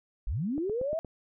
sine linear sweep, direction up, 33.95 to 668 Hz, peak -28 dBFS, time 0.27-0.99 s, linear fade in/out 0 ms
click train, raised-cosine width 2 ms, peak -26 dBFS, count 5, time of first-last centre 0.58-1.047 s, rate 8.56 Hz
effects none

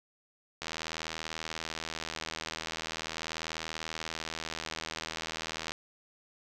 click train, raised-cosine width 0.2 ms, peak -18 dBFS, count 411, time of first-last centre 0.62-5.72 s, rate 80.4 Hz, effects none

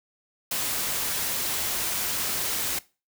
white noise, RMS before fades -28 dBFS, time 0.51-2.79 s, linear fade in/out 5 ms, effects noise-tail reverb RT60 0.3 s tail -20 dB re dry

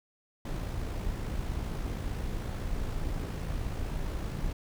brown noise with amplitude modulation, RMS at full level -32 dBFS, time 0.45-4.53 s, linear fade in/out 5 ms, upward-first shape sine, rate 55.4 Hz, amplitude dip 35%, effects none

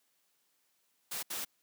white noise bursts at uneven times, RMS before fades -38 dBFS, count 2, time 1.11-1.23 / 1.3-1.45 s, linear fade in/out 10 ms, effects white hiss -75 dBFS RMS until 1.62 s + high-pass 150 Hz 12 dB/octave

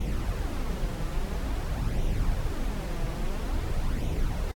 brown noise with flanger, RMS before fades -28 dBFS, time 0-4.52 s, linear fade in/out 10 ms, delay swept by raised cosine 0.31 to 6.01 ms, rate 0.49 Hz, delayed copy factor +0.5, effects AAC 64 kbps

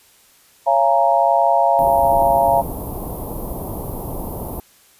sine chord, Bb minor seventh, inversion first, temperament equal with one note detuned, 554.4 / 684.9 / 830.6 / 932.3 Hz, Db5 / F5 / Ab5 / Bb5, 0 / -34 / 0 / 0 cents, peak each -20 / -15 / -19 / -18 dBFS, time 0.66-2.62 s, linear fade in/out 20 ms
pink band-stop noise, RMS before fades -27 dBFS, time 1.79-4.6 s, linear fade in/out 0 ms, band 1000 to 11000 Hz, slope 48 dB/octave
effects white hiss -52 dBFS RMS until 4.99 s + resampled to 32000 Hz

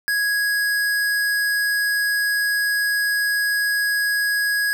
square tone, 1661.2 Hz, G#6, in tune, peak -19 dBFS, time 0.08-4.73 s, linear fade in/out 0 ms, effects none

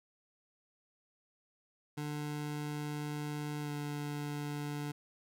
25% pulse tone with pitch glide, 148.5 to 146.54 Hz, D3 to D3, +20 to -3 cents, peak -33 dBFS, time 1.97-4.92 s, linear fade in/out 10 ms, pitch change -23 cents, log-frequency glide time 3.61-3.71 s, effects none

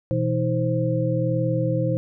sine tone cluster, 123.6 / 165 / 319 / 524 Hz, B2 / E3 / D#4 / C5, +2 / +2 / +43 / +2 cents, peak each -23 / -26 / -28 / -25 dBFS, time 0.11-1.97 s, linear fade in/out 0 ms, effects none

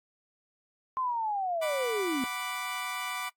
sine linear sweep, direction down, 1056 to 244.3 Hz, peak -28 dBFS, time 0.97-2.24 s, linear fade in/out 0 ms
20% pulse chord, B minor, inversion second, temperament equal, 740 / 987.8 / 1174.7 Hz, F#5 / B5 / D6, 0 / 0 / 0 cents, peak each -35 / -33 / -31 dBFS, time 1.61-3.3 s, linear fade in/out 20 ms
effects noise-tail reverb RT60 0.1 s tail -22 dB re dry + AAC 64 kbps

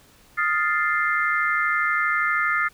sine chord, F dominant seventh, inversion third, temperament equal, 1244.5 / 1396.9 / 1760 / 2093 Hz, Eb6 / F6 / A6 / C7, 0 / 0 / 0 / 0 cents, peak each -25 dBFS, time 0.37-2.69 s, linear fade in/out 20 ms, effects pink hiss -54 dBFS RMS until 2.73 s

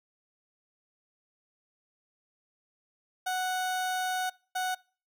30% pulse tone pair in turn, 740 / 740 Hz, F#5 / F#5, 0 / 0 cents, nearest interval unison, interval 0 cents, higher neither, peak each -26 dBFS, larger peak neither, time 3.26-4.3 / 4.55-4.75 s, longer first, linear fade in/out 10 ms, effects noise-tail reverb RT60 0.4 s tail -24 dB re dry

